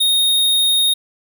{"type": "tone", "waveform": "square", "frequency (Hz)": 3714, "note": "A#7", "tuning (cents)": -7, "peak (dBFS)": -13, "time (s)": [0, 0.94], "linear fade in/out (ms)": 10, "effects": []}